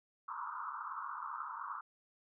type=band-pass noise; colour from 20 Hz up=pink; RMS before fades=-43 dBFS; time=0.28-1.81 s; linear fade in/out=5 ms; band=930 to 1400 Hz; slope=96 dB/octave; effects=none